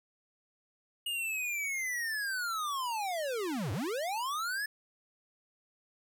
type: linear two-way sweep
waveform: square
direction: down then up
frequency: 2874 to 87.31 to 1751 Hz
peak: -33 dBFS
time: 1.06-4.66 s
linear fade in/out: 5 ms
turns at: 3.72 s
effects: none